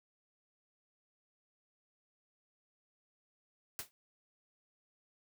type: noise with exponential decay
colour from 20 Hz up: white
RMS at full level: -37 dBFS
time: 3.79-3.91 s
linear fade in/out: 0 ms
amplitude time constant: 24 ms
effects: none